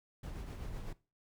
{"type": "noise with tremolo", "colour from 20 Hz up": "brown", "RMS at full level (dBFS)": -41, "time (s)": [0.23, 0.93], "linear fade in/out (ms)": 5, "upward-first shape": "sine", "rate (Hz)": 7.9, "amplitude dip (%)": 40, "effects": ["noise-tail reverb RT60 0.3 s tail -19 dB re dry"]}